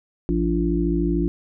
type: harmonic tone with a mistuned harmonic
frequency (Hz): 57.9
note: A#1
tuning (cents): -11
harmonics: 1 / 3 / 5 / 6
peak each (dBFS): -24 / -24 / -24 / -24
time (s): 0.29-1.28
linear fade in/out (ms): 0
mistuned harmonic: 6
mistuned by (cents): -22
effects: none